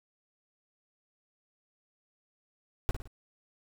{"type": "noise with echo", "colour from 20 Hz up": "brown", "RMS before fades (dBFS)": -26, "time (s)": [2.89, 2.91], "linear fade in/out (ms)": 0, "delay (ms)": 55, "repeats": 3, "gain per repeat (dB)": -7, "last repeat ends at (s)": 3.075, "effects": []}